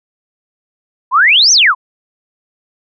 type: exponential two-way sweep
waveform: sine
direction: up then down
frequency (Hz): 950 to 6350 to 950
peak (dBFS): -5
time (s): 1.11-1.75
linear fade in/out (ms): 50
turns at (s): 1.52
effects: none